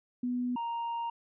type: tone pair in turn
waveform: sine / triangle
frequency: 246.9 / 932.2 Hz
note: B3 / A#5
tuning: 0 / 0 cents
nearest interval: octave + major seventh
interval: 2300 cents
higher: second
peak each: -29 / -30 dBFS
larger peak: first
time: 0.23-0.56 / 0.56-1.1 s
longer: second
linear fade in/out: 5 ms
effects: resampled to 8000 Hz